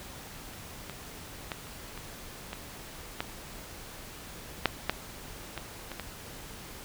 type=clicks; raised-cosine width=0.3 ms; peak=-30 / -23 / -17 / -30 / -26 / -20 / -14 / -6 / -9 / -19 / -23 / -20 dBFS; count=12; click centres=0.535 / 0.897 / 1.518 / 1.67 / 1.976 / 2.531 / 3.205 / 4.657 / 4.896 / 5.577 / 5.917 / 5.997 s; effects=pink hiss -45 dBFS RMS until 6.84 s